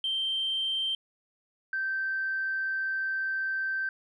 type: tone pair in turn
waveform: sine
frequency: 3136 / 1556.3 Hz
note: G7 / G6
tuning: 0 / -13 cents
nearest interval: octave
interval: 1213 cents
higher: first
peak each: -26 / -27 dBFS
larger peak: first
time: 0.04-0.95 / 1.73-3.89 s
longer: second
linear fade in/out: 2 ms
effects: tanh soft clip ceiling -22 dBFS